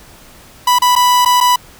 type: tone with dropouts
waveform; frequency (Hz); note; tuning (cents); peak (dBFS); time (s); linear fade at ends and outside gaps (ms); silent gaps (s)
45% pulse; 988; B5; 0; -8; 0.67-1.56; 5; 0.787-0.819 / 0.954-0.961 / 1.25-1.258 / 1.404-1.409
effects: pink hiss -41 dBFS RMS until 1.79 s